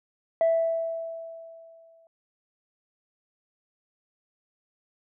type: tone with exponential decay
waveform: sine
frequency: 659.3 Hz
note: E5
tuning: in tune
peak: -16 dBFS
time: 0.41-2.07 s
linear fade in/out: 1 ms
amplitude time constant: 360 ms
effects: tanh soft clip ceiling -16 dBFS